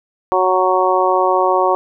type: harmonic tone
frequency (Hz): 185.2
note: F#3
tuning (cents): +2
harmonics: 2 / 3 / 4 / 5 / 6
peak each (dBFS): -18 / -18 / -18 / -18 / -18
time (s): 0.32-1.75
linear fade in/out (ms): 0
effects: none